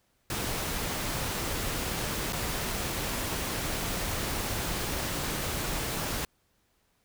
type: noise with dropouts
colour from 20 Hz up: pink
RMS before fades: -32 dBFS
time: 0.3-6.25 s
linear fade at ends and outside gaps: 2 ms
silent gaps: 2.325-2.33 s
effects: pink hiss -71 dBFS RMS until 7.04 s